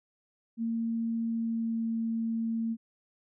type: tone with pitch glide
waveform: sine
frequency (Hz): 228.7 to 227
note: A#3 to A#3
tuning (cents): -33 to -46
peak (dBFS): -28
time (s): 0.57-2.77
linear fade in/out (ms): 50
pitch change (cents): -13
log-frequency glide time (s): 1.26-1.88
effects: none